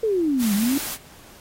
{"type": "exponential two-way sweep", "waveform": "sine", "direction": "down then up", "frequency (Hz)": [461.4, 196, 289.6], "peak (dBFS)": -18, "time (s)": [0.03, 0.78], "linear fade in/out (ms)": 5, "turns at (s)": 0.54}
{"type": "noise", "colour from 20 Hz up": "white", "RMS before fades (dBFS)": -30, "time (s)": [0.38, 0.98], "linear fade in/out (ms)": 50}
{"effects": ["pink hiss -48 dBFS RMS until 1.4 s", "AAC 48 kbps"]}